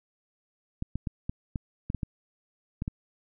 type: clicks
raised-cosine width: 5 ms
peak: -18 dBFS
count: 10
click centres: 0.824 / 0.956 / 1.072 / 1.295 / 1.558 / 1.901 / 1.947 / 2.032 / 2.821 / 2.879 s
effects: none